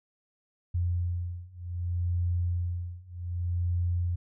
sine beating tone pair, 87.31 / 87.96 Hz, F2 / F2, 0 / +13 cents, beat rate 0.65 Hz, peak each -31 / -30 dBFS, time 0.74-4.16 s, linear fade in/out 10 ms, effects none

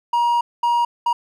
triangle tone bursts at uneven times, 950 Hz, A#5, 33 cents sharp, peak -13 dBFS, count 3, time 0.13-0.41 / 0.63-0.85 / 1.06-1.13 s, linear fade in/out 5 ms, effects none

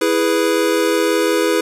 square chord, E major, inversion none, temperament equal, 329.6 / 415.3 / 493.9 Hz, E4 / G#4 / B4, 0 / 0 / 0 cents, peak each -19 dBFS, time 0.01-1.61 s, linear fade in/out 5 ms, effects resampled to 32000 Hz + 7-bit

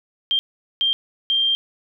sine tone bursts at uneven times, 3179 Hz, G7, 24 cents sharp, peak -16 dBFS, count 3, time 0.31-0.39 / 0.81-0.93 / 1.3-1.55 s, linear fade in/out 0 ms, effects none

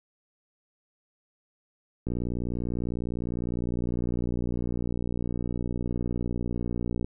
click train, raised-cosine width 3 ms, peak -18 dBFS, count 299, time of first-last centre 2.07-7.045 s, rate 59.9 Hz, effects none

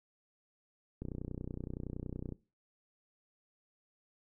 click train, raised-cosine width 3 ms, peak -27 dBFS, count 41, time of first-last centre 1.02-2.323 s, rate 30.7 Hz, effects noise-tail reverb RT60 0.3 s tail -19 dB re dry

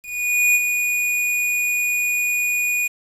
square tone with ADSR envelope, 2458 Hz, D#7, 22 cents flat, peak -13 dBFS, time 0.02-2.88 s, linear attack 530 ms, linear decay 37 ms, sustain -6 dB, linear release 12 ms, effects resampled to 32000 Hz + 7-bit

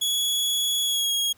sawtooth tone with pitch glide, 3368 to 3291 Hz, G#7 to G#7, +24 to -16 cents, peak -19 dBFS, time 0.01-1.33 s, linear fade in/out 10 ms, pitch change -40 cents, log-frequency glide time 0.83-1.12 s, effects pink hiss -59 dBFS RMS until 1.37 s

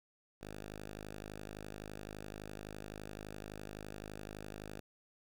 5% pulse tone, 51.8 Hz, G#1, 4 cents flat, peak -34 dBFS, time 0.41-4.8 s, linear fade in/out 5 ms, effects none

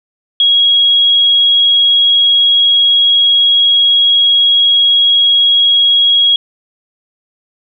sine tone, 3306 Hz, G#7, 9 cents flat, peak -6 dBFS, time 0.4-6.36 s, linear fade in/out 2 ms, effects none

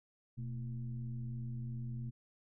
sine tone with frequency modulation, 123.47 Hz, B2, in tune, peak -38 dBFS, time 0.37-2.11 s, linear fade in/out 20 ms, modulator 103 Hz, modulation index 0.66, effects none

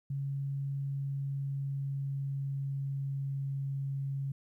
sine tone with pitch glide, 138.59 to 137.47 Hz, C#3 to C#3, 0 to -14 cents, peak -32 dBFS, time 0.1-4.32 s, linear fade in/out 5 ms, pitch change -14 cents, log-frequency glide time 0.73-3.65 s, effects 12-bit

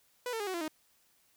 sawtooth tone with pitch steps, 493.9 / 450.3 / 410.5 / 374.3 / 341.3 / 311.1 Hz, B4 / A4 / G#4 / F#4 / F4 / D#4, 0 / +40 / -20 / +20 / -40 / 0 cents, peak -30 dBFS, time 0.26-0.68 s, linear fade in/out 2 ms, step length 70 ms, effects white hiss -69 dBFS RMS until 1.36 s

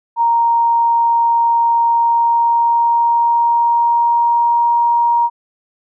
sine tone with pitch glide, 932.3 to 942.6 Hz, A#5 to A#5, 0 to +19 cents, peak -10 dBFS, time 0.16-5.3 s, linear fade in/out 50 ms, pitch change +19 cents, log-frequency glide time 1.87-4.72 s, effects none

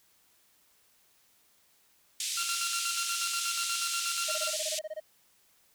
white band-pass noise, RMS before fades -34 dBFS, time 2.2-4.79 s, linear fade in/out 2 ms, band 2700 to 8800 Hz, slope 24 dB/octave
20% pulse tone with tremolo, 1377 Hz, F6, 25 cents flat, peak -27 dBFS, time 2.37-4.54 s, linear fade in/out 5 ms, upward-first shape square, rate 8.3 Hz, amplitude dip 60%
triangle tone bursts, 622.3 Hz, D#5, in tune, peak -32 dBFS, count 12, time 4.28-5.002 s, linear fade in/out 10 ms, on 40 ms, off 22 ms
effects white hiss -66 dBFS RMS until 5.74 s

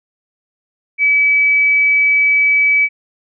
sine tone, 2290 Hz, D7, 44 cents flat, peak -9 dBFS, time 0.98-2.89 s, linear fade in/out 50 ms, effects none

